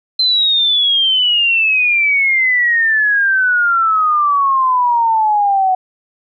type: exponential sweep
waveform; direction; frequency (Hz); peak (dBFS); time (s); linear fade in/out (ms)
sine; down; 4108 to 740; -10; 0.19-5.75; 5
effects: none